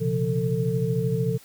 sine tone cluster, 123.5 / 136.7 / 173.1 / 446.1 Hz, B2 / C#3 / F3 / A4, 0 / -24 / -15 / +24 cents, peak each -27 dBFS, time 0-1.38 s, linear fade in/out 20 ms, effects white hiss -51 dBFS RMS until 1.44 s

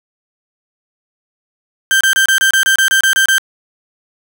35% pulse tone bursts, 1568 Hz, G6, in tune, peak -7 dBFS, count 12, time 1.91-3.382 s, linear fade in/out 0 ms, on 97 ms, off 28 ms, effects none

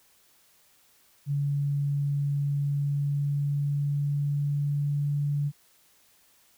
sine tone with pitch glide, 142.5 to 144.49 Hz, C#3 to D3, +48 to -28 cents, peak -24 dBFS, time 1.26-5.52 s, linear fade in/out 50 ms, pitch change +24 cents, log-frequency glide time 2.53-5.11 s, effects white hiss -62 dBFS RMS until 6.57 s

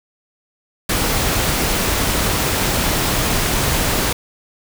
pink noise, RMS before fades -18 dBFS, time 0.89-4.13 s, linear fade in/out 5 ms, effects none

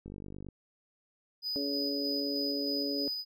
click train, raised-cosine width 3 ms, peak -31 dBFS, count 22, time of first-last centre 0.06-0.487 s, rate 49.2 Hz
triangle tone with tremolo, 4978 Hz, D#8, in tune, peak -31 dBFS, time 1.42-3.25 s, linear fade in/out 50 ms, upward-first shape square, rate 3.2 Hz, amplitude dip 25%
harmonic tone, 141.3 Hz, C#3, 34 cents sharp, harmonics 2 / 3 / 4, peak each -34 / -38 / -40 dBFS, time 1.56-3.08 s, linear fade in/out 0 ms
effects none

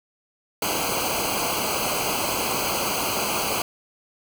pink noise with comb filter, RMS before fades -25 dBFS, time 0.62-3.62 s, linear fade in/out 2 ms, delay 0.55 ms, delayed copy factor -0.95, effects none

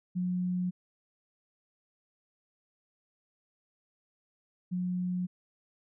sine tone pair in turn, 180.5 / 180.5 Hz, F#3 / F#3, -43 / -43 cents, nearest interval unison, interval 0 cents, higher neither, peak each -28 / -29 dBFS, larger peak first, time 0.15-0.71 / 4.71-5.27 s, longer neither, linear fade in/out 20 ms, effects none

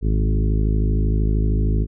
harmonic tone with a mistuned harmonic, 53 Hz, G#1, 36 cents sharp, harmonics 1 / 2 / 3 / 4 / 5 / 6 / 7 / 8, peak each -17 / -23 / -27 / -29 / -31 / -33 / -34 / -35 dBFS, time 0.01-1.87 s, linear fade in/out 50 ms, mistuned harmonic 3, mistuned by -17 cents, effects none

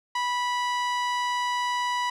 sawtooth tone with low-pass filter, 982 Hz, B5, 10 cents flat, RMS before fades -27 dBFS, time 0.15-2.1 s, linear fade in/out 5 ms, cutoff 6000 Hz, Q 0.52, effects none

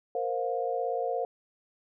sine chord, Bb suspended second, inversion none, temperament equal with one note detuned, 466.2 / 523.3 / 709 Hz, Bb4 / C5 / F5, 0 / 0 / +26 cents, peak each -32 dBFS, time 0.15-1.25 s, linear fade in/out 2 ms, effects none

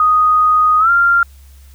sine tone with pitch glide, 1244.5 to 1388.9 Hz, D#6 to F6, 0 to -10 cents, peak -8 dBFS, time 0-1.23 s, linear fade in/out 2 ms, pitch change +190 cents, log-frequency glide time 0.79-0.9 s, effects added 68 Hz sine -38 dBFS peak until 1.74 s + white hiss -51 dBFS RMS until 1.74 s

